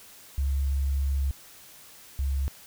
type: tone pair in turn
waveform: sine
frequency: 68.8 / 68.29 Hz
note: C#2 / C#2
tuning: -12 / -25 cents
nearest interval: unison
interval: 13 cents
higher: first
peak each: -23 / -24 dBFS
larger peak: first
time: 0.38-1.31 / 2.19-2.48 s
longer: first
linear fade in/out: 0 ms
effects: white hiss -50 dBFS RMS until 2.66 s